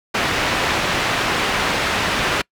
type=low-pass noise; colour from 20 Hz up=white; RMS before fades=-20 dBFS; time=0.14-2.42 s; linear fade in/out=10 ms; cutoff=2500 Hz; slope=12 dB/octave; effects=noise-tail reverb RT60 0.1 s tail -26 dB re dry